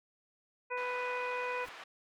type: harmonic tone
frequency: 495.8 Hz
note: B4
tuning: 7 cents sharp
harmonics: 1 / 2 / 3 / 4 / 5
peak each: -38 / -38 / -43 / -45 / -41 dBFS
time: 0.7-1.66 s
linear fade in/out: 20 ms
type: band-pass noise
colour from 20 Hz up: pink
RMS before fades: -49 dBFS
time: 0.77-1.84 s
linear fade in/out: 5 ms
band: 890 to 2700 Hz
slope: 12 dB/octave
type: noise with exponential growth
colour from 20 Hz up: pink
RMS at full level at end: -50 dBFS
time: 1.54-1.69 s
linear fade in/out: 5 ms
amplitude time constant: 32 ms
effects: none